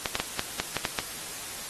clicks, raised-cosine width 0.2 ms, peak -8 dBFS, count 8, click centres 0.058 / 0.154 / 0.2 / 0.394 / 0.6 / 0.767 / 0.852 / 0.988 s, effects white hiss -38 dBFS RMS until 1.69 s + AAC 32 kbps

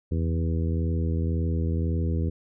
harmonic tone with a mistuned harmonic, 81.9 Hz, E2, 11 cents flat, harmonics 1 / 2 / 3 / 4 / 5 / 6, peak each -24 / -30 / -34 / -36 / -38 / -40 dBFS, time 0.11-2.3 s, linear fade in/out 10 ms, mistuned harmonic 1, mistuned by +39 cents, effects none

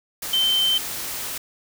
sine tone in noise, 3099 Hz, G7, 21 cents flat, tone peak -17 dBFS, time 0.33-0.78 s, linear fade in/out 5 ms, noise white, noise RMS -30 dBFS, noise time 0.22-1.38 s, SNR +10 dB, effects none

